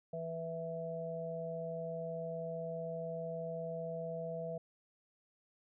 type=harmonic tone; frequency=164.81 Hz; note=E3; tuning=in tune; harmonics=1 / 3 / 4; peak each=-44 / -43 / -41 dBFS; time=0.13-4.58 s; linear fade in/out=5 ms; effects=none